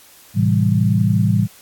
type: chord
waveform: sine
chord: A minor seventh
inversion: none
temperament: equal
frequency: 110 / 130.81 / 164.81 / 196 Hz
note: A2 / C3 / E3 / G3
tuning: 0 / 0 / 0 / 0 cents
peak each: -16 / -21 / -19 / -18 dBFS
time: 0.34-1.48 s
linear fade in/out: 50 ms
effects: white hiss -46 dBFS RMS until 1.61 s + AAC 64 kbps